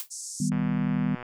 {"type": "noise with exponential decay", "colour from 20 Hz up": "blue", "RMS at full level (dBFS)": -30, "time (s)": [0, 0.11], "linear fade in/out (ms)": 0, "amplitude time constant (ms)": 22}
{"type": "band-pass noise", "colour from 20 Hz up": "white", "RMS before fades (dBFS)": -38, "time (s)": [0.1, 0.5], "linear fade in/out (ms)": 20, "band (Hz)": [5400, 9100], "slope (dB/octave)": 48}
{"type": "chord", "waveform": "sine", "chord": "Eb augmented", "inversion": "none", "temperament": "equal", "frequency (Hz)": [155.56, 196, 246.9], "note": ["Eb3", "G3", "B3"], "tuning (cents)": [0, 0, 0], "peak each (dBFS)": [-28, -27, -28], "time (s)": [0.4, 1.15], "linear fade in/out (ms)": 5}
{"type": "click train", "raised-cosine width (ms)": 0.5, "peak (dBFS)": -24, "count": 88, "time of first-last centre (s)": [0.52, 1.227], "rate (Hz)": 123}
{"effects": []}